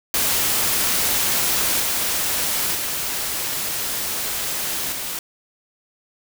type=noise with level steps; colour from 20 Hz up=white; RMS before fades=-20 / -22 / -25 / -28 dBFS; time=0.14-5.19 s; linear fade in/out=2 ms; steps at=1.8 / 2.75 / 4.92 s; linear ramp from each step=2 ms; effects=none